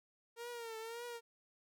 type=tone with vibrato; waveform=sawtooth; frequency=462 Hz; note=A#4; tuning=16 cents flat; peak=-40 dBFS; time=0.36-1.21 s; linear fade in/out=50 ms; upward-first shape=triangle; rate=1.8 Hz; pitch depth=84 cents each way; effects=none